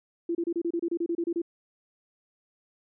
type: tone bursts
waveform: sine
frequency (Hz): 339.4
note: F4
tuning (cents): -49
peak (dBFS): -25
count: 13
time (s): 0.29-1.418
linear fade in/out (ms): 5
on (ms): 60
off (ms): 29
effects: none